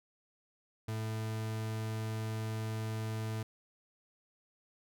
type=tone; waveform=40% pulse; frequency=110 Hz; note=A2; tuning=in tune; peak=-34 dBFS; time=0.88-3.43 s; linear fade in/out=5 ms; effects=none